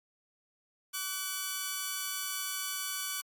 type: tone pair together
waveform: 5% pulse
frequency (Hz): 1148.6 / 1498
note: D6 / F#6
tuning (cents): -39 / +21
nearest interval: perfect fourth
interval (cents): 460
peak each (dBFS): -25 / -25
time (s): 0.93-3.22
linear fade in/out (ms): 20
effects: AAC 64 kbps